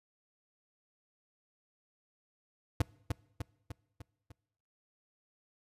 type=tone with echo; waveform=square; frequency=98 Hz; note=G2; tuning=in tune; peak=-24 dBFS; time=2.8-2.82 s; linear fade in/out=5 ms; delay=300 ms; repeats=5; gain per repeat=-5 dB; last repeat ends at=4.32 s; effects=noise-tail reverb RT60 0.8 s tail -23 dB re dry + resampled to 32000 Hz